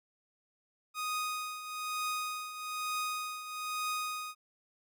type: tone with tremolo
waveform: sawtooth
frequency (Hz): 1244.5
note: D#6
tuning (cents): 0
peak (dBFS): -28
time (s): 0.94-4.35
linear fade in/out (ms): 50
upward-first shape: triangle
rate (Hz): 1.1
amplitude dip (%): 70
effects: none